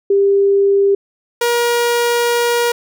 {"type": "tone pair in turn", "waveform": ["sine", "sawtooth"], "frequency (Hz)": [397.3, 475.9], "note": ["G4", "A#4"], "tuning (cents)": [23, 36], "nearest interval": "minor third", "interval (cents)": 313, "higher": "second", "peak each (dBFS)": -9, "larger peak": "neither", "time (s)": [[0.1, 0.95], [1.41, 2.72]], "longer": "second", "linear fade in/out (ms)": 5, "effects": []}